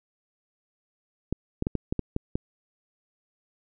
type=clicks; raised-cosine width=3 ms; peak=-13 dBFS; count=8; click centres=1.326 / 1.624 / 1.669 / 1.753 / 1.925 / 1.993 / 2.164 / 2.355 s; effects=none